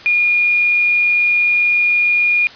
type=tone with quantisation; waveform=sine; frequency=2429 Hz; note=D#7; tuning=42 cents flat; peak=-11 dBFS; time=0.06-2.47 s; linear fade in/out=0 ms; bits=6; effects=white hiss -37 dBFS RMS until 2.55 s + resampled to 11025 Hz